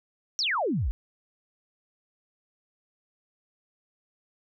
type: exponential sweep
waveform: sine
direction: down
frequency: 5900 to 44.45 Hz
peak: -24 dBFS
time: 0.39-0.91 s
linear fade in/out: 0 ms
effects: none